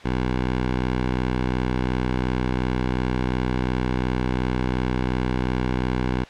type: tone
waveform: 10% pulse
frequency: 62.8 Hz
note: B1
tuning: 30 cents sharp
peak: -13 dBFS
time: 0.04-6.25 s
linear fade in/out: 20 ms
effects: white hiss -44 dBFS RMS until 6.29 s + low-pass 3000 Hz 12 dB/octave